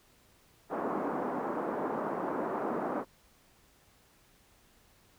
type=band-pass noise; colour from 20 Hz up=pink; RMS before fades=-34 dBFS; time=0.69-3.05 s; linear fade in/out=50 ms; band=230 to 1200 Hz; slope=24 dB/octave; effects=pink hiss -64 dBFS RMS until 5.18 s